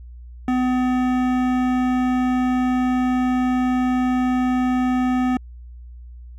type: tone with hard clipping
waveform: sine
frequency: 252.6 Hz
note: B3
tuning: 39 cents sharp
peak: -19 dBFS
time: 0.48-5.37 s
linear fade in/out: 2 ms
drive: 15 dB
effects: added 60 Hz sine -36 dBFS peak until 6.38 s